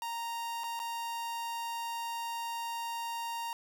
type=tone with dropouts; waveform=45% pulse; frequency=930 Hz; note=A#5; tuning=4 cents flat; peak=-35 dBFS; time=0.02-3.53 s; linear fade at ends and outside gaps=1 ms; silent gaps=0.636-0.64 / 0.793-0.799 s; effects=none